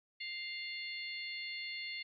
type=harmonic tone with a mistuned harmonic; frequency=699 Hz; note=F5; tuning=1 cent sharp; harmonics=3 / 4 / 5 / 6; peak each=-42 / -47 / -50 / -45 dBFS; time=0.2-2.03 s; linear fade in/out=10 ms; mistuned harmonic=6; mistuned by=+57 cents; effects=MP3 48 kbps